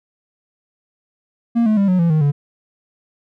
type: tone with pitch steps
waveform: triangle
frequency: 233.5 / 215.4 / 198.63 / 183.2 / 168.97 / 155.84 / 143.74 Hz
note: A#3 / A3 / G3 / F#3 / E3 / D#3 / D3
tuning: +3 / -37 / +23 / -17 / +43 / +3 / -37 cents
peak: -10 dBFS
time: 1.55-2.32 s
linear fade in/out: 20 ms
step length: 110 ms
effects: none